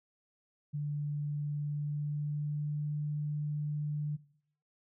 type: tone with pitch glide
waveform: sine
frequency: 146.83 to 148.71 Hz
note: D3 to D3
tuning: 0 to +22 cents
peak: -32 dBFS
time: 0.73-4.17 s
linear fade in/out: 20 ms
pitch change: +22 cents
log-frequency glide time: 1.63-2.91 s
effects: noise-tail reverb RT60 0.6 s tail -18 dB re dry